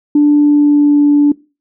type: tone with pitch glide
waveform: sine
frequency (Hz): 293.7 to 290.8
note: D4 to D4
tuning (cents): 0 to -17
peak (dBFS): -4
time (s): 0.15-1.32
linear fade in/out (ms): 5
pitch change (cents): -17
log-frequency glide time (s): 0.36-1.04
effects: noise-tail reverb RT60 0.3 s tail -22 dB re dry + tanh soft clip ceiling -1 dBFS